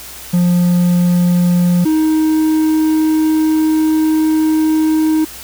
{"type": "tone pair in turn", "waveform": "triangle", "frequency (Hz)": [176.4, 313.6], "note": ["F3", "D#4"], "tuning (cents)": [18, 14], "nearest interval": "minor seventh", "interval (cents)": 996, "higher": "second", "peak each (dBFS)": [-7, -8], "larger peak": "first", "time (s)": [[0.33, 1.85], [1.85, 5.25]], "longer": "second", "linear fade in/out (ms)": 10, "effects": ["added 60 Hz sine -42 dBFS peak until 5.43 s", "white hiss -32 dBFS RMS until 5.43 s"]}